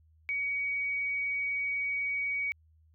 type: tone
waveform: sine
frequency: 2256 Hz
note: C#7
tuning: 30 cents sharp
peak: -29 dBFS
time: 0.29-2.52 s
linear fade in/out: 0 ms
effects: added 79 Hz sine -60 dBFS peak until 2.94 s